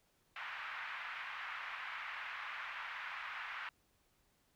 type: band-pass noise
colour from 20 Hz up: white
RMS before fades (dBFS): -45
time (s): 0.36-3.69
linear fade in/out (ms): 2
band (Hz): 990 to 2300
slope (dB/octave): 24
effects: pink hiss -75 dBFS RMS until 4.55 s